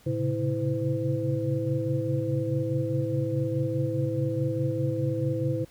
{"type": "tone cluster", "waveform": "sine", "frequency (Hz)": [113.3, 134.4, 139.2, 327.3, 509], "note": ["A#2", "C3", "C#3", "E4", "C5"], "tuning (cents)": [-49, 47, 8, -12, -48], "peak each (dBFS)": -31, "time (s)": [0.06, 5.65], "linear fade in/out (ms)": 10, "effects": ["pink hiss -57 dBFS RMS until 5.7 s"]}